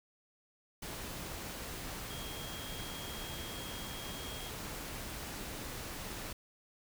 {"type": "tone in noise", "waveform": "sine", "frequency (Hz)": 3258, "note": "G#7", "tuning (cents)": -34, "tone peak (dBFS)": -48, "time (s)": [2.1, 4.5], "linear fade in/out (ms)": 5, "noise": "pink", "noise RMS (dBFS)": -43, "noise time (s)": [0.82, 6.33], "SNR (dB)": -8, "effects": []}